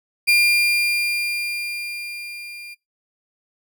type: tone with level ramp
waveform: 35% pulse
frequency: 2400 Hz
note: D7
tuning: 37 cents sharp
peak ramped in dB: -10 to -33 dBFS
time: 0.27-2.75 s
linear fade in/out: 20 ms
effects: noise-tail reverb RT60 0.2 s tail -21 dB re dry